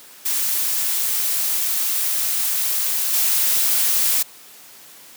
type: noise with level steps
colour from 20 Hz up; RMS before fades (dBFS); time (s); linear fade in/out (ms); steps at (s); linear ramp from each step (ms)
blue; -21 / -18; 0.25-4.23; 10; 3.13; 10
effects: white hiss -44 dBFS RMS until 5.16 s + high-pass 150 Hz 12 dB/octave